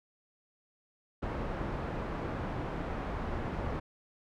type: low-pass noise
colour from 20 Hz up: pink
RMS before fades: -36 dBFS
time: 1.22-3.8 s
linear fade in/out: 10 ms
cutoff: 1300 Hz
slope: 12 dB/octave
effects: none